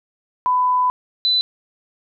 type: tone pair in turn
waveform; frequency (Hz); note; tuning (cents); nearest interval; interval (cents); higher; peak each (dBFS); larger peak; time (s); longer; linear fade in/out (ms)
sine; 1000 / 4000; B5 / B7; +21 / +21; 2 octaves; 2400; second; -14; neither; 0.46-0.9 / 1.25-1.41; first; 0
effects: none